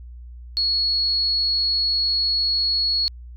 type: tone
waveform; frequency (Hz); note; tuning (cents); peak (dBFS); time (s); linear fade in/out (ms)
sine; 4349; C#8; -34; -18; 0.57-3.08; 0
effects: added 60 Hz sine -36 dBFS peak until 3.36 s